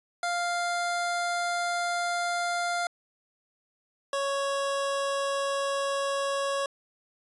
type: tone pair in turn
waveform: 25% pulse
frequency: 698.5 / 554.4 Hz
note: F5 / C#5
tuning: 0 / 0 cents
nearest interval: major third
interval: 400 cents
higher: first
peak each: -23 dBFS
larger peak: neither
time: 0.23-2.87 / 4.13-6.66 s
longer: first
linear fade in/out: 2 ms
effects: resampled to 24000 Hz